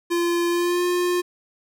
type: tone with pitch glide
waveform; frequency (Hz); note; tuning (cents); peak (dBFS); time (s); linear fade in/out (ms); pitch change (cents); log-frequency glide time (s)
square; 344.6 to 355.1; F4 to F4; -23 to +29; -20; 0.1-1.22; 20; +52; 0.49-0.84
effects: none